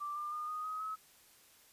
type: tone with pitch steps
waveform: sine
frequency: 1174.7 / 1195.9 / 1217.5 / 1239.5 / 1261.9 / 1284.7 Hz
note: D6 / D6 / D#6 / D#6 / D#6 / E6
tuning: 0 / +31 / -38 / -7 / +24 / -45 cents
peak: -37 dBFS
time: 0-0.96 s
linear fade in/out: 20 ms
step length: 160 ms
effects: white hiss -63 dBFS RMS until 1.72 s + resampled to 32000 Hz